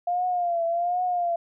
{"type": "tone with vibrato", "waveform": "sine", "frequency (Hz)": 698.5, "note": "F5", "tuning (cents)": 0, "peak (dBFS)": -22, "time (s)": [0.07, 1.36], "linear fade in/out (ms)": 5, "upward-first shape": "triangle", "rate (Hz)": 1.3, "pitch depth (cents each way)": 82, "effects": []}